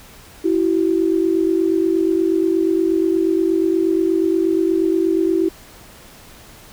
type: tone pair together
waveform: sine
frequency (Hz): 329.6 / 378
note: E4 / F#4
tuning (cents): 0 / +37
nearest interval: major second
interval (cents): 237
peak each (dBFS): -16 / -18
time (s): 0.44-5.49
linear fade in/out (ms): 10
effects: pink hiss -43 dBFS RMS until 6.72 s

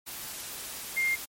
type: tone in noise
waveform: sine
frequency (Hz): 2115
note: C7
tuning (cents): +18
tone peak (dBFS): -24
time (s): 0.96-1.16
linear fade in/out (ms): 20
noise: white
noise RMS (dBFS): -39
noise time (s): 0.06-1.26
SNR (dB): +12
effects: MP3 64 kbps

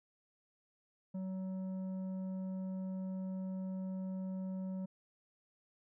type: tone with tanh clipping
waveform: sine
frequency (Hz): 188.1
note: F#3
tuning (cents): +29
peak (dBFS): -39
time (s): 1.14-4.86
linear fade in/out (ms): 10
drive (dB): 8
effects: none

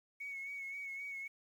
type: tone with vibrato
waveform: sine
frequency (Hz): 2217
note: C#7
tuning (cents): 0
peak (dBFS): -40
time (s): 0.2-1.28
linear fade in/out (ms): 10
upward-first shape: sine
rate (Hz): 3.8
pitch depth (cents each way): 36
effects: tanh soft clip ceiling -37 dBFS + 11-bit

